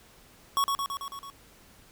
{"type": "tone with echo", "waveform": "square", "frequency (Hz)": 1112, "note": "C#6", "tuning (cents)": 5, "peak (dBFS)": -23, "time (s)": [0.57, 0.64], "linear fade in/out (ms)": 0, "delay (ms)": 110, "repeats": 6, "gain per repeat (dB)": -3, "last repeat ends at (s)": 1.3, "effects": ["pink hiss -56 dBFS RMS until 1.91 s"]}